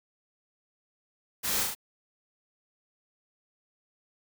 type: noise with echo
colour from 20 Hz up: white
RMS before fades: -31 dBFS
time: 1.43-1.64 s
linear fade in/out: 20 ms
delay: 37 ms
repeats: 3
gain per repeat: -2 dB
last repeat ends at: 1.751 s
effects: none